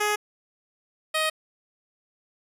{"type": "tone pair in turn", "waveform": "10% pulse", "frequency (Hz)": [418.8, 627.5], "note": ["G#4", "D#5"], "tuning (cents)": [15, 15], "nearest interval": "perfect fifth", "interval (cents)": 700, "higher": "second", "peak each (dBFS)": -14, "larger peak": "neither", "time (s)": [[0, 0.16], [1.14, 1.3]], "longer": "neither", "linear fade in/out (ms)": 10, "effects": ["resampled to 32000 Hz"]}